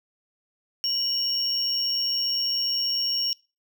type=tone pair together; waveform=triangle; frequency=2932 / 5525 Hz; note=F#7 / F8; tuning=-16 / -20 cents; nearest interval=major seventh; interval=1096 cents; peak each=-32 / -22 dBFS; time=0.84-3.33 s; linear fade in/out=0 ms; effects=noise-tail reverb RT60 0.3 s tail -23 dB re dry